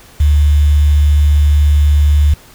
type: tone with quantisation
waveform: sine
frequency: 73.42 Hz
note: D2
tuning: in tune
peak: -6 dBFS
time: 0.2-2.34 s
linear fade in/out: 5 ms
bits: 5
effects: pink hiss -41 dBFS RMS until 2.54 s